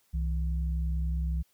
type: tone pair together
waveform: sine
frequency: 64.65 / 162.9 Hz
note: C2 / E3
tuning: -20 / -20 cents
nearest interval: octave + major third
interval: 1600 cents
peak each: -27 / -36 dBFS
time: 0.13-1.43 s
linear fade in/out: 20 ms
effects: white hiss -69 dBFS RMS until 1.53 s